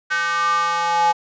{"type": "tone with high-pass filter sweep", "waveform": "square", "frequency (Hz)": 170.1, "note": "F3", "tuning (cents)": -45, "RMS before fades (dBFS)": -19, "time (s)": [0.1, 1.13], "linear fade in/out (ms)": 20, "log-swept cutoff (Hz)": [1500, 830], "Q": 6.4, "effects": ["resampled to 16000 Hz"]}